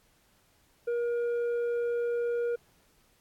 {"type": "tone with tanh clipping", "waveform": "sine", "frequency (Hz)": 475.1, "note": "A#4", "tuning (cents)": 33, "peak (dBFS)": -28, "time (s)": [0.87, 2.56], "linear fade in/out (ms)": 10, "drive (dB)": 5, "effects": ["pink hiss -66 dBFS RMS until 3.2 s", "AAC 64 kbps"]}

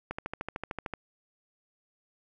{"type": "click train", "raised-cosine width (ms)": 0.5, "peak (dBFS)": -19, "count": 12, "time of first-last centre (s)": [0.11, 0.937], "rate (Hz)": 13.3, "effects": []}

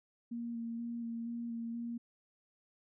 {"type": "tone with vibrato", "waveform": "sine", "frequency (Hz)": 233.1, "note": "A#3", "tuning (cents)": 0, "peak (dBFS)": -37, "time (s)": [0.31, 1.98], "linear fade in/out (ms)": 10, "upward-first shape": "square", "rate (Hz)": 2.1, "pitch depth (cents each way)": 15, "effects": []}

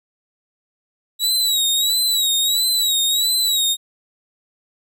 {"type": "tone with vibrato", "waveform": "sawtooth", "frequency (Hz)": 3869, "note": "B7", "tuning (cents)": -36, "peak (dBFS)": -13, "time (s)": [1.19, 3.77], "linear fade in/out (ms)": 50, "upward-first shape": "sine", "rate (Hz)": 1.5, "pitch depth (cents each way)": 82, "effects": []}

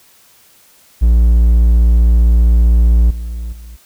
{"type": "tone with level steps", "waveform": "triangle", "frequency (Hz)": 57.7, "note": "A#1", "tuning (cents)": -17, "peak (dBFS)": [-4, -18, -28], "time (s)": [1.01, 3.77], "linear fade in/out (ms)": 20, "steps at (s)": [3.1, 3.52], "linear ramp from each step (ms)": 10, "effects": ["white hiss -48 dBFS RMS until 3.85 s"]}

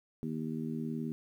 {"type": "harmonic tone", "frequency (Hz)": 78.9, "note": "D#2", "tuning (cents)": 25, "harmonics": [2, 3, 4, 5], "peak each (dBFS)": [-39, -36, -43, -45], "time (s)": [0.23, 1.12], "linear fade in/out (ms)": 0, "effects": ["11-bit"]}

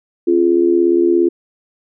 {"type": "tone with amplitude modulation", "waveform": "sine", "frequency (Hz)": 345.1, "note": "F4", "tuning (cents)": -21, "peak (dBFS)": -6, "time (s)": [0.27, 1.29], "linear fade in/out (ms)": 10, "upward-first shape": "sine", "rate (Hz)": 77.3, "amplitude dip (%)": 80, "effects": []}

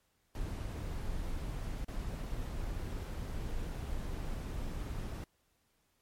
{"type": "noise with dropouts", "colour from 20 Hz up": "brown", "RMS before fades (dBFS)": -38, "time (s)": [0.35, 5.24], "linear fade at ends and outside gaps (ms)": 1, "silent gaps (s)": [1.846, 1.882], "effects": ["pink hiss -75 dBFS RMS until 6.01 s", "MP3 64 kbps"]}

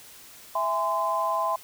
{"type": "chord", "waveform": "sine", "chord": "E augmented", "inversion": "none", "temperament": "just", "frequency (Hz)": [659.3, 824.1, 1030.1], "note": ["E5", "G#5", "B#5"], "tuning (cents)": [0, -14, -27], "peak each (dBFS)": [-29, -31, -25], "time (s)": [0.55, 1.56], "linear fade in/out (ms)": 5, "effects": ["white hiss -48 dBFS RMS until 1.63 s"]}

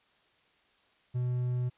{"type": "tone", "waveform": "triangle", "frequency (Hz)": 124.1, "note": "B2", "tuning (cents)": 9, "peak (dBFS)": -26, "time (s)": [1.14, 1.7], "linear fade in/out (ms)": 20, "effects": ["white hiss -67 dBFS RMS until 1.77 s", "resampled to 8000 Hz"]}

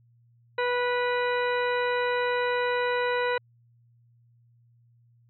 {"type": "harmonic tone", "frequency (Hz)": 490.5, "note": "B4", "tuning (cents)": -12, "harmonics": [1, 2, 3, 4, 5, 6, 8], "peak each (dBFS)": [-26, -30, -32, -34, -38, -43, -40], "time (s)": [0.58, 3.38], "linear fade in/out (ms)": 5, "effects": ["added 118 Hz sine -58 dBFS peak until 5.29 s"]}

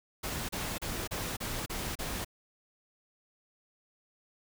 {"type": "noise bursts", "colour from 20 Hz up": "pink", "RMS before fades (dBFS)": -36, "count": 7, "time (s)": [0.23, 2.248], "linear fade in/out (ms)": 10, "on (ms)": 260, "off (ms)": 33, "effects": []}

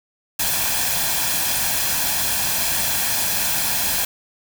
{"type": "noise with comb filter", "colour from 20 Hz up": "white", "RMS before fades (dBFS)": -21, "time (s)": [0.39, 4.05], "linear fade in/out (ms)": 5, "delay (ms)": 1.2, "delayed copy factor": 0.55, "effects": []}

